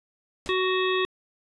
pink noise with exponential decay, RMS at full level -35 dBFS, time 0.46-0.59 s, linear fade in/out 0 ms, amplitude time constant 27 ms
harmonic tone, 372.3 Hz, F#4, 11 cents sharp, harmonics 1 / 3 / 5 / 7 / 9 / 10, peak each -24 / -29 / -31 / -32 / -34 / -34 dBFS, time 0.49-1.05 s, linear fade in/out 0 ms
effects resampled to 22050 Hz

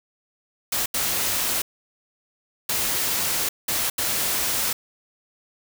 white noise bursts at uneven times, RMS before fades -24 dBFS, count 5, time 0.72-0.86 / 0.94-1.62 / 2.69-3.49 / 3.68-3.9 / 3.98-4.73 s, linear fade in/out 5 ms, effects none

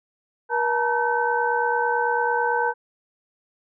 sine tone cluster, 478.3 / 873 / 942 / 1529 Hz, A#4 / A5 / A#5 / G6, +44 / -14 / +18 / -44 cents, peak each -25 dBFS, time 0.49-2.74 s, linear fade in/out 50 ms, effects none

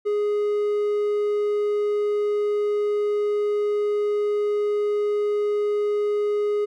triangle tone, 415.3 Hz, G#4, in tune, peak -18 dBFS, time 0.05-6.66 s, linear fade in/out 20 ms, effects none

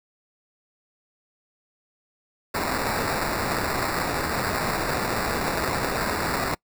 violet noise with sample-and-hold, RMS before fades -26 dBFS, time 2.54-6.55 s, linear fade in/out 10 ms, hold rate 3150 Hz, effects noise-tail reverb RT60 0.1 s tail -25 dB re dry

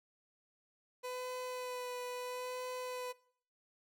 30% pulse tone with vibrato, 499.9 Hz, B4, 21 cents sharp, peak -37 dBFS, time 1.03-3.13 s, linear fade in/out 20 ms, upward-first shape sine, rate 0.75 Hz, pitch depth 17 cents each way, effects noise-tail reverb RT60 0.6 s tail -22 dB re dry

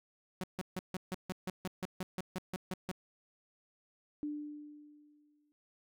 sawtooth tone bursts, 185 Hz, F#3, in tune, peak -32 dBFS, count 15, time 0.41-2.915 s, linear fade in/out 0 ms, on 27 ms, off 150 ms
sine tone with exponential decay, 296.6 Hz, D4, 17 cents sharp, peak -34 dBFS, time 4.23-5.52 s, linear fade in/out 0 ms, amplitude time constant 280 ms
effects none

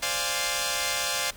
5% pulse chord, D half-diminished seventh, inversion third, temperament equal, 523.3 / 587.3 / 698.5 / 830.6 Hz, C5 / D5 / F5 / Ab5, 0 / 0 / 0 / 0 cents, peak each -20 dBFS, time 0.02-1.31 s, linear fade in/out 10 ms, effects pink hiss -48 dBFS RMS until 1.36 s

